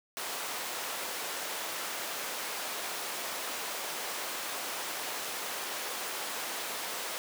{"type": "high-pass noise", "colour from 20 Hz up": "pink", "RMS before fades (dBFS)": -37, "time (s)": [0.17, 7.18], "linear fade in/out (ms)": 0, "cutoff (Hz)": 550, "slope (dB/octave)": 12, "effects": []}